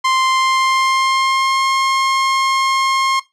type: tone with pitch glide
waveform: sawtooth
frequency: 1046.5 to 1069.7 Hz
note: C6 to C6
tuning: 0 to +38 cents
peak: -9 dBFS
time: 0.04-3.2 s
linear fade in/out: 10 ms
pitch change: +38 cents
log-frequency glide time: 0.27-1.65 s
effects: noise-tail reverb RT60 0.2 s tail -18 dB re dry + low-pass 6000 Hz 12 dB/octave